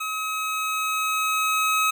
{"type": "tone with level ramp", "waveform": "25% pulse", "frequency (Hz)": 1275, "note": "D#6", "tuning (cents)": 42, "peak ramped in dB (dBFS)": [-23, -15], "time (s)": [0, 1.91], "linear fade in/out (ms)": 10, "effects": []}